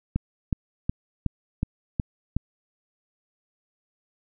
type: click train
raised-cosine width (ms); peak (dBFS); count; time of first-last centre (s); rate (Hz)
5; -11; 7; 0.16-2.366; 2.72
effects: none